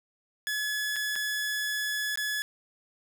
sawtooth tone with dropouts, 1704 Hz, G#6, 44 cents sharp, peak -25 dBFS, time 0.47-2.42 s, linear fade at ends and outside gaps 0 ms, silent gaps 0.96-0.964 / 1.156-1.161 / 2.157-2.174 s, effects none

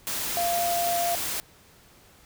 sine tone in noise, 693 Hz, F5, 14 cents flat, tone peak -24 dBFS, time 0.37-1.15 s, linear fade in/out 0 ms, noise white, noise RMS -30 dBFS, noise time 0.07-1.4 s, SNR +3 dB, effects pink hiss -55 dBFS RMS until 2.25 s

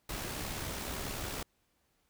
pink noise with amplitude modulation, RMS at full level -37 dBFS, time 0.09-1.43 s, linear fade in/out 5 ms, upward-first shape sine, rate 69.8 Hz, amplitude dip 40%, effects pink hiss -75 dBFS RMS until 2.09 s

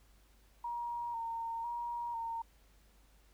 sine tone with vibrato, 933 Hz, A#5, 1 cent sharp, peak -36 dBFS, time 0.64-2.42 s, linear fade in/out 5 ms, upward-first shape square, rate 1 Hz, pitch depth 29 cents each way, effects added 50 Hz sine -63 dBFS peak until 3.33 s + pink hiss -69 dBFS RMS until 3.33 s

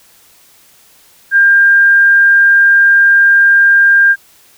sine tone, 1600 Hz, G6, 35 cents sharp, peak -4 dBFS, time 1.31-4.16 s, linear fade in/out 50 ms, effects white hiss -46 dBFS RMS until 4.57 s

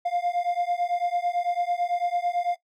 triangle beating tone pair, 698.5 / 707.5 Hz, F5 / F5, 0 / +22 cents, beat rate 9 Hz, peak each -25 dBFS, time 0.05-2.56 s, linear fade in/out 10 ms, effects noise-tail reverb RT60 0.1 s tail -17 dB re dry

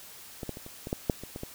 clicks, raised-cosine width 2 ms, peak -22 / -20 / -28 / -30 / -23 / -15 / -10 / -26 / -24 / -22 dBFS, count 10, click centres 0.432 / 0.493 / 0.571 / 0.664 / 0.871 / 0.929 / 1.098 / 1.236 / 1.361 / 1.434 s, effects white hiss -48 dBFS RMS until 1.54 s

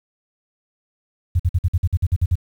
sine tone bursts, 87.8 Hz, F2, 10 cents sharp, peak -13 dBFS, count 11, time 1.35-2.356 s, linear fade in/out 10 ms, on 46 ms, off 50 ms, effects 8-bit

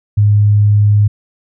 sine tone, 103.83 Hz, G#2, in tune, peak -6 dBFS, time 0.17-1.08 s, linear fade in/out 10 ms, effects none

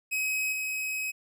45% pulse tone with level steps, 2541 Hz, D#7, 36 cents sharp, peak -27 / -30 dBFS, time 0.11-1.12 s, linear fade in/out 20 ms, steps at 0.52 s, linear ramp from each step 10 ms, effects none

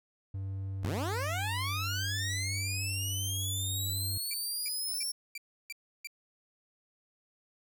triangle tone, 96.8 Hz, G2, 21 cents flat, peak -32 dBFS, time 0.34-4.18 s, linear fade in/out 5 ms
15% pulse linear sweep, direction up, 46.66 to 5500 Hz, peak -27 dBFS, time 0.83-5.12 s, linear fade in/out 10 ms
sawtooth tone bursts, 2349 Hz, D7, in tune, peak -35 dBFS, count 6, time 4.31-6.072 s, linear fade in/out 2 ms, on 27 ms, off 320 ms
effects none

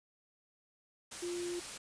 sine tone in noise, 350 Hz, F4, 4 cents sharp, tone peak -36 dBFS, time 1.22-1.6 s, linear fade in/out 10 ms, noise white, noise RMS -44 dBFS, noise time 1.11-1.78 s, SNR +5 dB, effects resampled to 22050 Hz

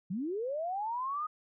sine linear sweep, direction up, 164.81 to 1258 Hz, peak -32 dBFS, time 0.1-1.27 s, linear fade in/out 10 ms, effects none

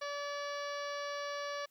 harmonic tone with a mistuned harmonic, 575 Hz, D5, 37 cents flat, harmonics 1 / 2 / 3 / 4 / 5 / 6 / 7 / 8 / 9 / 10, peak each -40 / -42 / -45 / -51 / -53 / -54 / -54 / -52 / -57 / -54 dBFS, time 0.01-1.66 s, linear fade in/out 10 ms, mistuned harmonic 9, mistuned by +20 cents, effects white hiss -73 dBFS RMS until 1.7 s

